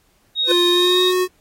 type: tone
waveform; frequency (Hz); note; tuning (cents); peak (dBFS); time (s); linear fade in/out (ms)
sine; 3756; A#7; +12; -16; 0.35-1.13; 50
type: tone with exponential growth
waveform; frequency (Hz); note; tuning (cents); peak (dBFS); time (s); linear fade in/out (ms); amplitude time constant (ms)
square; 503; B4; +32; -15; 0.41-0.52; 5; 22
type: tone with pitch glide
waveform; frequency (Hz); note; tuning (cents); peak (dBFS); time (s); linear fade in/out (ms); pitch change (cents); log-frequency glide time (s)
square; 351.8 to 366.3; F4 to F#4; +13 to -17; -16; 0.47-1.28; 50; +70; 0.71-1.02
effects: pink hiss -60 dBFS RMS until 1.4 s + AAC 48 kbps